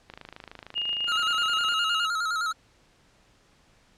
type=click train; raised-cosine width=0.3 ms; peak=-25 dBFS; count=44; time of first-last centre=0.1-1.723 s; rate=26.5 Hz
type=tone with tremolo; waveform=sine; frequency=2846 Hz; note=F7; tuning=32 cents sharp; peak=-25 dBFS; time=0.75-2.07 s; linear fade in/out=20 ms; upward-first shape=square; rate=7.8 Hz; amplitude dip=25%
type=tone with vibrato; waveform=square; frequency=1347 Hz; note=E6; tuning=37 cents sharp; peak=-26 dBFS; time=1.07-2.53 s; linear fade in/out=20 ms; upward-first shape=square; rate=9.7 Hz; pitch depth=74 cents each way
effects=pink hiss -61 dBFS RMS until 3.97 s + low-pass 7000 Hz 12 dB/octave